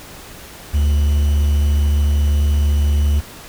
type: tone with quantisation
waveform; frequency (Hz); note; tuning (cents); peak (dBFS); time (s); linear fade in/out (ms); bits
triangle; 72.8; D2; -15; -10; 0.73-3.21; 20; 6
effects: pink hiss -37 dBFS RMS until 3.48 s